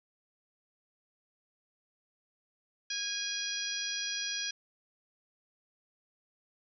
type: harmonic tone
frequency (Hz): 822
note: G#5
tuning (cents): -18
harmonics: 2 / 3 / 4 / 5 / 6 / 7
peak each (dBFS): -41 / -43 / -39 / -43 / -40 / -38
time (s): 2.9-4.51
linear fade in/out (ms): 5
effects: none